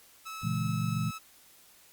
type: tone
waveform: sawtooth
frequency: 1299 Hz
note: E6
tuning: 26 cents flat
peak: -35 dBFS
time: 0.25-1.19 s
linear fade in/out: 20 ms
type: chord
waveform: sine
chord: A# half-diminished seventh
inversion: none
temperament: equal with one note detuned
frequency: 116.54 / 138.59 / 164.81 / 210.8 Hz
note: A#2 / C#3 / E3 / G#3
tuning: 0 / 0 / 0 / +26 cents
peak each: -32 / -36 / -32 / -36 dBFS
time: 0.43-1.11 s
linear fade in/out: 10 ms
effects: white hiss -58 dBFS RMS until 1.92 s + Opus 48 kbps